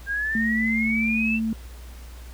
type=exponential sweep; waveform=sine; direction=up; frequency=1600 to 2700 Hz; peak=-23 dBFS; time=0.06-1.4 s; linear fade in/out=50 ms
type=tone; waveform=sine; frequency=222.6 Hz; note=A3; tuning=20 cents sharp; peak=-22 dBFS; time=0.35-1.53 s; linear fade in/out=2 ms
effects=added 60 Hz sine -38 dBFS peak until 2.33 s + pink hiss -49 dBFS RMS until 2.33 s